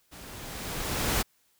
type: noise with level ramp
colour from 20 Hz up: pink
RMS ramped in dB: -47 to -25 dBFS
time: 0.11-1.23 s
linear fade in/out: 20 ms
effects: white hiss -68 dBFS RMS until 1.59 s